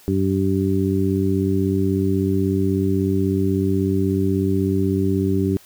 harmonic tone, 96.3 Hz, G2, 30 cents flat, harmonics 1 / 2 / 3 / 4, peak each -22 / -22 / -22 / -23 dBFS, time 0.08-5.57 s, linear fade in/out 0 ms, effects white hiss -49 dBFS RMS until 5.65 s

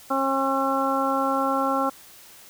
harmonic tone, 270 Hz, C#4, 45 cents flat, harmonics 1 / 2 / 3 / 4 / 5, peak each -27 / -27 / -27 / -27 / -27 dBFS, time 0.1-1.9 s, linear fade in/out 10 ms, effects white hiss -48 dBFS RMS until 2.49 s

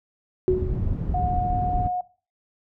white low-pass noise, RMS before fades -26 dBFS, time 0.48-1.88 s, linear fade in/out 10 ms, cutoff 110 Hz, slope 12 dB/octave
sine tone with exponential decay, 370 Hz, F#4, in tune, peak -14 dBFS, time 0.48-0.94 s, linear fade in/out 0 ms, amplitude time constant 100 ms
sine tone, 724 Hz, F#5, 38 cents flat, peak -23 dBFS, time 1.14-2.01 s, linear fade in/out 5 ms
effects noise-tail reverb RT60 0.4 s tail -20 dB re dry

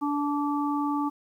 harmonic tone, 290 Hz, D4, 22 cents flat, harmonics 1 / 3 / 4, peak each -26 / -31 / -32 dBFS, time 0.01-1.1 s, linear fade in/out 20 ms, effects 10-bit

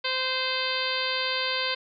harmonic tone, 518 Hz, C5, 17 cents flat, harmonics 1 / 2 / 3 / 4 / 5 / 6 / 7 / 8 / 9, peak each -34 / -34 / -34 / -34 / -34 / -34 / -34 / -34 / -34 dBFS, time 0.04-1.75 s, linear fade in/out 10 ms, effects none

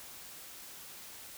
silence, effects white hiss -49 dBFS RMS until 1.37 s

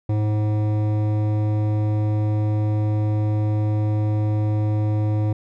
sine tone with hard clipping, 106.2 Hz, G#2, 39 cents sharp, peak -20 dBFS, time 0.09-5.33 s, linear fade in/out 5 ms, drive 13 dB, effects none

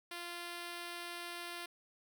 5% pulse tone, 346.8 Hz, F4, 12 cents flat, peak -31 dBFS, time 0.11-1.66 s, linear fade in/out 5 ms, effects none

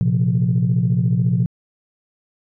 sine chord, Bb suspended second, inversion none, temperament equal, 116.54 / 130.81 / 174.61 Hz, Bb2 / C3 / F3, 0 / 0 / 0 cents, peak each -18 dBFS, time 0.01-1.46 s, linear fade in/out 0 ms, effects tanh soft clip ceiling -8 dBFS

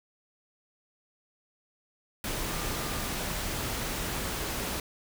sine tone in noise, 1200 Hz, D6, 37 cents sharp, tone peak -44 dBFS, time 2.49-3.1 s, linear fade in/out 2 ms, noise pink, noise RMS -33 dBFS, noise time 2.24-4.8 s, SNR -14 dB, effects none

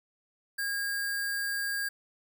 sine tone with sample-and-hold, 1627 Hz, G#6, 36 cents flat, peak -29 dBFS, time 0.58-1.89 s, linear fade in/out 10 ms, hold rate 6300 Hz, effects none

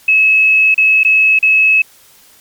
sine tone with dropouts, 2582 Hz, E7, 37 cents flat, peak -6 dBFS, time 0.08-1.82 s, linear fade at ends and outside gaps 5 ms, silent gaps 0.744-0.778 / 1.034-1.048 / 1.39-1.427 s, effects white hiss -45 dBFS RMS until 2.4 s + MP3 96 kbps

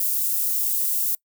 white high-pass noise, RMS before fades -23 dBFS, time 0-1.15 s, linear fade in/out 2 ms, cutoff 12000 Hz, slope 12 dB/octave, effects noise-tail reverb RT60 0.1 s tail -24 dB re dry

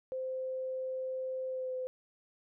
sine tone with pitch glide, 519 to 511.6 Hz, C5 to C5, -14 to -39 cents, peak -34 dBFS, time 0.12-1.87 s, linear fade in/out 0 ms, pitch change -25 cents, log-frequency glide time 1.48-1.75 s, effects none

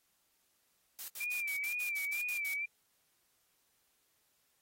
blue noise bursts, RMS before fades -43 dBFS, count 10, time 0.99-2.539 s, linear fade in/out 0 ms, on 91 ms, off 71 ms
sine tone with vibrato, 2357 Hz, D7, 6 cents sharp, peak -34 dBFS, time 1.2-2.66 s, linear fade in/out 10 ms, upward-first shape sine, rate 2.1 Hz, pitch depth 78 cents each way
effects white hiss -75 dBFS RMS until 4.61 s + AAC 48 kbps

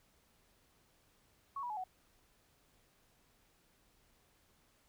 sine tone with pitch steps, 1108.7 / 970.8 / 850 / 744.3 Hz, C#6 / B5 / G#5 / F#5, 0 / -30 / +40 / +10 cents, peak -38 dBFS, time 1.56-1.84 s, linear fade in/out 5 ms, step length 70 ms, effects pink hiss -71 dBFS RMS until 4.88 s

